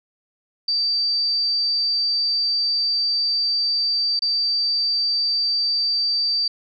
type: tone with dropouts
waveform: sine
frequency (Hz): 4649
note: D8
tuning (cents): -18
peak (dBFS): -18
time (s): 0.68-6.48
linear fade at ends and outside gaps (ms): 5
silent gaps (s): 4.193-4.22
effects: none